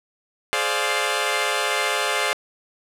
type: chord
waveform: 10% pulse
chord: D half-diminished seventh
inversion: second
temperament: equal with one note detuned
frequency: 421.8 / 523.3 / 587.3 / 698.5 Hz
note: Ab4 / C5 / D5 / F5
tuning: +27 / 0 / 0 / 0 cents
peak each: -18 dBFS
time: 0.53-2.33 s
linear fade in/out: 0 ms
effects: low-pass 11000 Hz 12 dB/octave

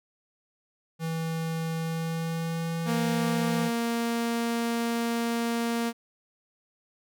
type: tone with pitch glide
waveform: square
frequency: 163 to 167.58 Hz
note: E3 to E3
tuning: -19 to +29 cents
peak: -29 dBFS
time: 0.99-3.71 s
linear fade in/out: 50 ms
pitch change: +48 cents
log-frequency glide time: 1.77-3.48 s
type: tone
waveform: sawtooth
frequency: 233.1 Hz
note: A#3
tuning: in tune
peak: -22 dBFS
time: 2.85-5.93 s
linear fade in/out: 50 ms
effects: none

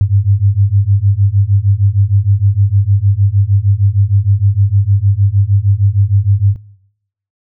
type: beating tone pair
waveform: sine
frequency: 96.6 / 103.1 Hz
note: G2 / G#2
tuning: -25 / -12 cents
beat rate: 6.5 Hz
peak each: -11 / -11 dBFS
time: 0.01-6.56 s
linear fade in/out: 0 ms
effects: noise-tail reverb RT60 0.8 s tail -24 dB re dry

